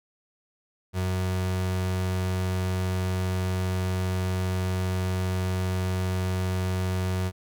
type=tone; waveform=35% pulse; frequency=92.5 Hz; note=F#2; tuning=in tune; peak=-23 dBFS; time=0.93-7.32 s; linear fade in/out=50 ms; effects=none